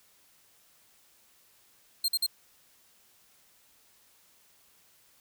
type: tone bursts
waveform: sawtooth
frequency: 4186 Hz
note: C8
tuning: in tune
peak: -22 dBFS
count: 3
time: 2.04-2.265 s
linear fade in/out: 5 ms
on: 43 ms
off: 48 ms
effects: white hiss -63 dBFS RMS until 5.2 s